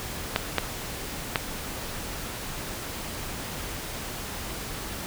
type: clicks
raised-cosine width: 0.3 ms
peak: -5 dBFS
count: 3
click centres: 0.361 / 0.583 / 1.358 s
effects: pink hiss -35 dBFS RMS until 5.06 s